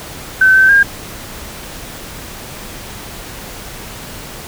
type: tone with pitch steps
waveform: sine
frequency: 1530 / 1543 / 1612 Hz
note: G6 / G6 / G6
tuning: -42 / -28 / +48 cents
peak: -5 dBFS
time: 0.41-0.83 s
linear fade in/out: 5 ms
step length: 140 ms
effects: pink hiss -30 dBFS RMS until 4.47 s